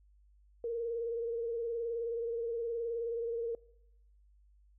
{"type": "tone with vibrato", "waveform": "sine", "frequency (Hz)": 464.7, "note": "A#4", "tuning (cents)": -5, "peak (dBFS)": -33, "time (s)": [0.64, 3.55], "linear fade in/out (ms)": 2, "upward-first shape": "sine", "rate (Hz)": 19, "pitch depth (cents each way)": 42, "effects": ["noise-tail reverb RT60 0.8 s tail -22 dB re dry", "added 50 Hz sine -61 dBFS peak until 4.78 s"]}